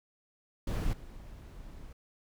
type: noise with level steps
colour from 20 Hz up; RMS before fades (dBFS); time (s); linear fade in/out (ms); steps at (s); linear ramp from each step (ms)
brown; -31 / -47; 0.67-1.93; 5; 0.93; 2
effects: none